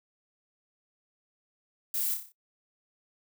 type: noise with echo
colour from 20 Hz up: violet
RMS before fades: -31 dBFS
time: 1.94-2.14 s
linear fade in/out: 2 ms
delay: 30 ms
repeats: 6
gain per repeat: -5 dB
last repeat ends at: 2.32 s
effects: noise-tail reverb RT60 0.1 s tail -19 dB re dry